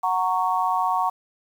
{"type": "chord", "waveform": "sine", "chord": "F# major", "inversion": "none", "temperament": "just", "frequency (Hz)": [740, 925, 1110], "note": ["F#5", "A#5", "C#6"], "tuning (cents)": [0, -14, 2], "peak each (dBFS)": -24, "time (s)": [0.03, 1.1], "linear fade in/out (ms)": 10, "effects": ["8-bit"]}